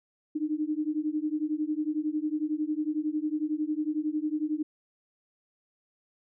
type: beating tone pair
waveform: sine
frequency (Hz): 300 / 311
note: D4 / D#4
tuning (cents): +37 / -1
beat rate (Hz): 11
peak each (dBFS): -30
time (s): 0.35-4.63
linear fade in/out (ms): 10
effects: none